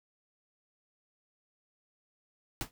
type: noise with exponential decay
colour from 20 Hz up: pink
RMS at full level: -31 dBFS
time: 2.61-2.71 s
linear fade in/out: 0 ms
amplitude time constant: 21 ms
effects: none